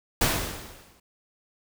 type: noise with exponential decay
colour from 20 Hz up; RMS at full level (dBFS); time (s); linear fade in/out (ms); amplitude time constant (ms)
pink; -20; 0.21-1; 5; 170
effects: none